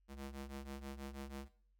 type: ring-modulated tone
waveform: sawtooth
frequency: 136.8 Hz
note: C#3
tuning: 23 cents flat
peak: -39 dBFS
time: 0.08-1.49 s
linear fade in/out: 50 ms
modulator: 71.5 Hz
effects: noise-tail reverb RT60 0.5 s tail -18 dB re dry + added 46 Hz sine -70 dBFS peak until 1.79 s